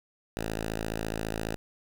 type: tone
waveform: 5% pulse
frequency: 54.6 Hz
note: A1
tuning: 13 cents flat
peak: -20 dBFS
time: 0.37-1.56 s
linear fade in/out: 0 ms
effects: none